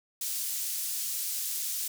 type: high-pass noise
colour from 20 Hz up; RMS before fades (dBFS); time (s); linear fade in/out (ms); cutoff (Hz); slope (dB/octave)
pink; -33; 0.21-1.88; 5; 6700; 12
effects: none